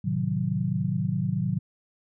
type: chord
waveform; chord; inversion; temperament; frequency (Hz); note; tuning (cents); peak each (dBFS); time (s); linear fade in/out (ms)
sine; A diminished seventh; none; equal; 110 / 130.81 / 155.56 / 185; A2 / C3 / Eb3 / Gb3; 0 / 0 / 0 / 0; -31 / -30 / -29 / -28; 0.04-1.59; 10
effects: none